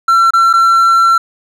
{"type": "tone with dropouts", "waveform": "triangle", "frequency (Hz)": 1353, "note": "E6", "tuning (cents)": 45, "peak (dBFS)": -4, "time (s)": [0.08, 1.18], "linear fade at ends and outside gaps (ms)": 5, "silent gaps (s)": [[0.307, 0.335], [0.53, 0.536]], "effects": []}